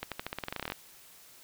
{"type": "accelerating click train", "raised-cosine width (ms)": 0.3, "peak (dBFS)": -18, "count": 16, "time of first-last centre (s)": [0.03, 0.721], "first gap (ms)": 87, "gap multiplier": 0.9, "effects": ["white hiss -55 dBFS RMS until 1.43 s"]}